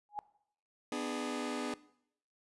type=tone with exponential growth; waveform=sine; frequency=830.6 Hz; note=G#5; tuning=in tune; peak=-31 dBFS; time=0.09-0.19 s; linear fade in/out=0 ms; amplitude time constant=20 ms
type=chord; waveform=sawtooth; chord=G# diminished; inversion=first; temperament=just; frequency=249.2 / 299 / 415.3 Hz; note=B3 / D4 / G#4; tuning=+16 / +31 / 0 cents; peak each=-35 / -35 / -38 dBFS; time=0.92-1.74 s; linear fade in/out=2 ms
effects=noise-tail reverb RT60 0.7 s tail -20 dB re dry + resampled to 24000 Hz